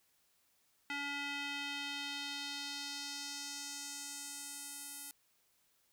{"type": "tone with band-pass filter sweep", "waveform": "square", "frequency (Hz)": 284.4, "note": "C#4", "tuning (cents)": 45, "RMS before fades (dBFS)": -43, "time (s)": [0.9, 5.11], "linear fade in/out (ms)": 0, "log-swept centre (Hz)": [2200, 11000], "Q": 1.7, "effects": ["white hiss -74 dBFS RMS until 5.92 s"]}